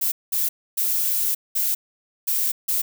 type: noise bursts at uneven times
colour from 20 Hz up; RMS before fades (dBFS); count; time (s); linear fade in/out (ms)
violet; -22; 6; 0.01-0.12 / 0.32-0.49 / 0.77-1.35 / 1.55-1.75 / 2.27-2.52 / 2.68-2.82; 10
effects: none